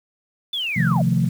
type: linear sweep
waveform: sine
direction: down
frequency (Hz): 3548 to 561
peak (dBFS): -22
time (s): 0.53-1.02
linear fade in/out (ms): 5
type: chord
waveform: sine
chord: F dominant seventh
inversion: second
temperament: equal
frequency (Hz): 130.81 / 155.56 / 174.61 / 220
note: C3 / Eb3 / F3 / A3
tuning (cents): 0 / 0 / 0 / 0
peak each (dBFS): -20 / -23 / -19 / -24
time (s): 0.76-1.29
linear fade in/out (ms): 10
effects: tanh soft clip ceiling -7 dBFS + 7-bit